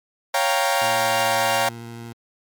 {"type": "chord", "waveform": "sawtooth", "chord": "G half-diminished seventh", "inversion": "second", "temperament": "equal", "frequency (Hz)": [554.4, 698.5, 784, 932.3], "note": ["Db5", "F5", "G5", "Bb5"], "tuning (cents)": [0, 0, 0, 0], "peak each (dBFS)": -20, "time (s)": [0.34, 1.69], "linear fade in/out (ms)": 5}
{"type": "tone with vibrato", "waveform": "20% pulse", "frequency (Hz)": 116.8, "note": "A#2", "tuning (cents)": 4, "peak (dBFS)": -29, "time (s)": [0.81, 2.13], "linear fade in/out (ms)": 10, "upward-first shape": "triangle", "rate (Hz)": 13, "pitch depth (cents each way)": 11}
{"effects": ["MP3 96 kbps"]}